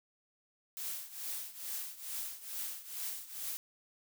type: noise with tremolo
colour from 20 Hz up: blue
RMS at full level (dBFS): -38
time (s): 0.77-3.57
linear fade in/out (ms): 0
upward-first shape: triangle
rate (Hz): 2.3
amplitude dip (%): 85
effects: none